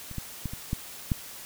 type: clicks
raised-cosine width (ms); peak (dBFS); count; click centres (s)
5; -28 / -20 / -19 / -24 / -15 / -12; 6; 0.113 / 0.183 / 0.457 / 0.535 / 0.731 / 1.118
effects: white hiss -43 dBFS RMS until 1.45 s